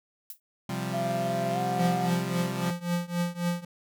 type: noise with exponential decay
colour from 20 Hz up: violet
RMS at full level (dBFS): -35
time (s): 0.3-0.4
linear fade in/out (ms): 2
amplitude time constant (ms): 20
type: chord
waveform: sawtooth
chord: C suspended fourth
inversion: none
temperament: equal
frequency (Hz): 130.81 / 174.61 / 196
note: C3 / F3 / G3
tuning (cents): 0 / 0 / 0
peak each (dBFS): -30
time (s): 0.69-2.71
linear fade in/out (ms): 5
type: tone with pitch glide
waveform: sine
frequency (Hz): 679 to 723.5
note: F5 to F#5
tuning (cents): -49 to -39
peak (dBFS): -28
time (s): 0.91-2.11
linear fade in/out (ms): 50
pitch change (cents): +110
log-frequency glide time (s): 1.52-1.58
type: tone with tremolo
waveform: square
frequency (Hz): 174.2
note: F3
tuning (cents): -4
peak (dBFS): -24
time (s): 1.79-3.65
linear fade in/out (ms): 5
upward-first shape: triangle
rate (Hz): 3.7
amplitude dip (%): 95
effects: none